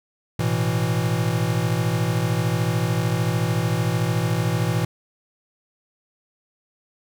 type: chord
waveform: square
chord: A suspended second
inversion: none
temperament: equal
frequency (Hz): 110 / 123.47 / 164.81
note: A2 / B2 / E3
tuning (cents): 0 / 0 / 0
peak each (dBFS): -25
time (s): 0.39-4.85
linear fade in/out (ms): 5
effects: none